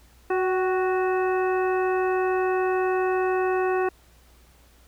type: harmonic tone with a mistuned harmonic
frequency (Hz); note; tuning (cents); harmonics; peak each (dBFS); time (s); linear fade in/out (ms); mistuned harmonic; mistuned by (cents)
370; F#4; 0; 1 / 2 / 3 / 4 / 5 / 7; -22 / -28 / -32 / -34 / -36 / -39; 0.3-3.89; 5; 2; +36
effects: added 60 Hz sine -54 dBFS peak until 4.87 s + pink hiss -58 dBFS RMS until 4.87 s